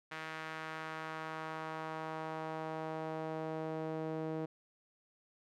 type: tone with band-pass filter sweep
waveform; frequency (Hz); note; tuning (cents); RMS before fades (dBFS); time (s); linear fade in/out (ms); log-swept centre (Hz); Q
sawtooth; 158.6; D#3; +33; -41; 0.11-4.46; 10; 1800 to 440; 1.3
effects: none